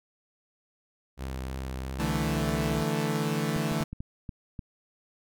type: tone with vibrato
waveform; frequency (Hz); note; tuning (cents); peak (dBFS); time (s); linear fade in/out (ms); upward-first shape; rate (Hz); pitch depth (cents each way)
sawtooth; 65.41; C2; 0; -29; 1.17-2.85; 50; sine; 3; 18
type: chord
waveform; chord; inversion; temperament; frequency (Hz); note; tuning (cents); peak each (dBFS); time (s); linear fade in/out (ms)
sawtooth; D suspended second; none; equal; 146.83 / 164.81 / 220; D3 / E3 / A3; 0 / 0 / 0; -27; 1.99-3.84; 10
type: clicks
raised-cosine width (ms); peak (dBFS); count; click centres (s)
5; -24; 7; 3.563 / 3.718 / 3.809 / 3.93 / 4.005 / 4.292 / 4.592
effects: none